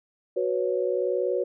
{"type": "chord", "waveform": "sine", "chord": "F# suspended fourth", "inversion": "none", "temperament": "equal", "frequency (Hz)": [370, 493.9, 554.4], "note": ["F#4", "B4", "C#5"], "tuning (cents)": [0, 0, 0], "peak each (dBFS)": [-27, -27, -28], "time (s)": [0.36, 1.44], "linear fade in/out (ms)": 10, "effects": []}